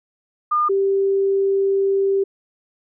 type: tone pair in turn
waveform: sine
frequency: 1212 / 391.8 Hz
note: D#6 / G4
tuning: -46 / -1 cents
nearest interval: octave + minor sixth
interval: 1955 cents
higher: first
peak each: -15 dBFS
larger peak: neither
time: 0.51-0.69 / 0.69-2.24 s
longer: second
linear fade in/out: 10 ms
effects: none